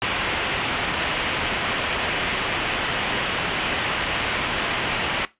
white low-pass noise, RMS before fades -25 dBFS, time 0.02-5.25 s, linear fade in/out 0 ms, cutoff 3300 Hz, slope 48 dB/octave, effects noise-tail reverb RT60 0.2 s tail -17 dB re dry + resampled to 8000 Hz

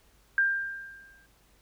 sine tone with exponential decay, 1592 Hz, G6, 26 cents sharp, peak -19 dBFS, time 0.38-1.26 s, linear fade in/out 1 ms, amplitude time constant 190 ms, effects added 50 Hz sine -64 dBFS peak until 1.61 s + pink hiss -64 dBFS RMS until 1.61 s

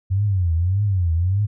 sine tone with vibrato, 92 Hz, F#2, 9 cents flat, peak -16 dBFS, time 0.1-1.47 s, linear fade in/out 20 ms, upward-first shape triangle, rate 1.7 Hz, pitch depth 240 cents each way, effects none

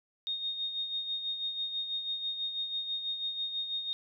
sine tone with tremolo, 3700 Hz, A#7, 14 cents flat, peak -30 dBFS, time 0.27-3.93 s, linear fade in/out 0 ms, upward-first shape sine, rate 6.1 Hz, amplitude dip 55%, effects none

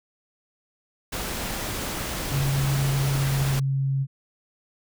pink noise, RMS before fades -30 dBFS, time 1.12-3.6 s, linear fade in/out 10 ms
sine tone with pitch glide, 137.4 to 135.98 Hz, C#3 to C#3, -15 to -33 cents, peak -21 dBFS, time 2.3-4.07 s, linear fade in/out 50 ms, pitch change -18 cents, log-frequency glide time 2.73-3.69 s
effects none

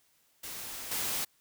white noise with level steps, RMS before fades -41 / -33 dBFS, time 0.43-1.25 s, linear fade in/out 10 ms, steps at 0.91 s, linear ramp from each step 5 ms, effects white hiss -69 dBFS RMS until 1.4 s

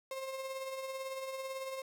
35% pulse tone with tremolo, 531 Hz, C5, 25 cents sharp, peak -35 dBFS, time 0.11-1.82 s, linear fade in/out 2 ms, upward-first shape triangle, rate 18 Hz, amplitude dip 50%, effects 12-bit

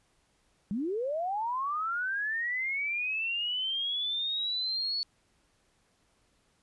sine linear sweep, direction up, 185.3 to 4441 Hz, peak -29 dBFS, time 0.71-5.03 s, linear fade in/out 0 ms, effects pink hiss -70 dBFS RMS until 6.62 s + resampled to 24000 Hz

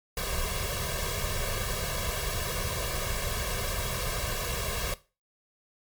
pink noise with comb filter, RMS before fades -31 dBFS, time 0.17-4.94 s, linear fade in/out 2 ms, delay 1.8 ms, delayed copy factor +0.9, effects noise-tail reverb RT60 0.3 s tail -17 dB re dry + MP3 96 kbps

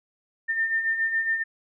sine beating tone pair, 1800 / 1807.2 Hz, A6 / A6, +39 / +46 cents, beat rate 7.2 Hz, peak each -31 / -23 dBFS, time 0.48-1.44 s, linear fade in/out 20 ms, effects none

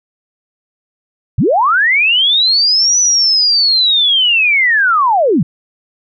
sine linear two-way sweep, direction up then down, 77.78 to 6000 to 128 Hz, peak -8 dBFS, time 1.38-5.43 s, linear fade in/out 5 ms, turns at 2.99 s, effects none

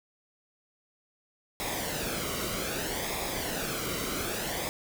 pink noise with flanger, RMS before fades -33 dBFS, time 1.6-4.69 s, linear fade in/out 0 ms, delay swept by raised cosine 0.67 to 1.18 ms, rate 0.63 Hz, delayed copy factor -0.6, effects none

